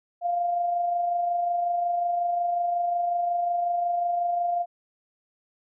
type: tone with amplitude modulation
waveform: sine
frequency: 698.5 Hz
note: F5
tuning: in tune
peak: -21 dBFS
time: 0.21-4.66 s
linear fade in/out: 50 ms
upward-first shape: sine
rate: 25.5 Hz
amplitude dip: 35%
effects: none